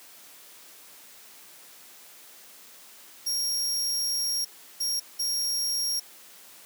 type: tone bursts at uneven times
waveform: sawtooth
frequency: 5588 Hz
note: F8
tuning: in tune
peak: -23 dBFS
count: 3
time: 3.26-4.45 / 4.8-5 / 5.19-6 s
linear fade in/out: 10 ms
effects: white hiss -50 dBFS RMS until 6.65 s + high-pass 200 Hz 12 dB/octave